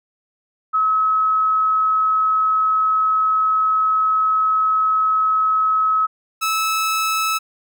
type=tone pair in turn; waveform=sine / sawtooth; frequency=1285 / 1302.9 Hz; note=E6 / E6; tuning=-45 / -21 cents; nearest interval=unison; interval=24 cents; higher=second; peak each=-14 dBFS; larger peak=neither; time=0.73-6.07 / 6.41-7.39 s; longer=first; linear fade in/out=20 ms; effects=none